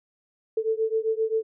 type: beating tone pair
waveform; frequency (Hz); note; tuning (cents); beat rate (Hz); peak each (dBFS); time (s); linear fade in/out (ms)
sine; 440 / 447.6; A4 / A4; 0 / +30; 7.6; -25 / -26; 0.57-1.43; 5
effects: none